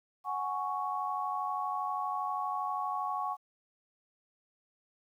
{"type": "chord", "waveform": "sine", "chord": "F# suspended second", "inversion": "none", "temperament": "just", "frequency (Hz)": [740, 832.5, 1110], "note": ["F#5", "G#5", "C#6"], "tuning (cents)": [0, 4, 2], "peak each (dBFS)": [-37, -37, -34], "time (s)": [0.24, 3.37], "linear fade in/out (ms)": 50, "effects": ["11-bit"]}